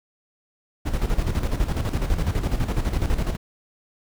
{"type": "noise with tremolo", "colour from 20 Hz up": "brown", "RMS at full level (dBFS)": -21, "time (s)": [0.85, 3.37], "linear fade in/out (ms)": 20, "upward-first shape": "square", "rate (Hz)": 12, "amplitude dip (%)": 60, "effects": []}